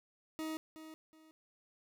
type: tone with echo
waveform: 40% pulse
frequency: 315.6 Hz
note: D#4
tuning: 25 cents sharp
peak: -37 dBFS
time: 0.39-0.57 s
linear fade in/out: 0 ms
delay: 370 ms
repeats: 2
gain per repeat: -11 dB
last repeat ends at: 1.31 s
effects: none